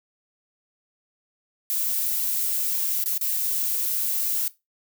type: noise with dropouts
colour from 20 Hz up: violet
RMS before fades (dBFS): -25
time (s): 1.7-4.48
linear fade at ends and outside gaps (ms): 0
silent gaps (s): 3.039-3.059 / 3.177-3.212
effects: noise-tail reverb RT60 0.2 s tail -17 dB re dry